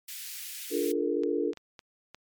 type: high-pass noise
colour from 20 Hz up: white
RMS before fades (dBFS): -40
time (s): 0.08-0.92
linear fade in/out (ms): 5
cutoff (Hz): 1900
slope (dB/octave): 24
type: chord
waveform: sine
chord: Bb dominant seventh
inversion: first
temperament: equal with one note detuned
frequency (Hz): 293.7 / 349.2 / 423.8 / 466.2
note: D4 / F4 / Ab4 / Bb4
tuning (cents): 0 / 0 / +35 / 0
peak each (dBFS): -31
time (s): 0.7-1.54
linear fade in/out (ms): 50
type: clicks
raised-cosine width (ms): 0.2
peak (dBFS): -28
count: 5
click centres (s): 1.235 / 1.533 / 1.573 / 1.792 / 2.146
effects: MP3 96 kbps